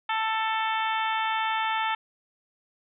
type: harmonic tone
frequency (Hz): 442.3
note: A4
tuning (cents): +9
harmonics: 2 / 3 / 4 / 5 / 6 / 7 / 8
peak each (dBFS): -27 / -31 / -33 / -35 / -37 / -38 / -39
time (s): 0.09-1.95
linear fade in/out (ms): 5
effects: none